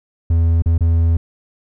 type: tone with dropouts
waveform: triangle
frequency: 83 Hz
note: E2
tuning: 12 cents sharp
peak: -9 dBFS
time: 0.3-1.17 s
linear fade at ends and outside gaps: 5 ms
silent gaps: 0.622-0.659 / 0.78-0.807 s
effects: none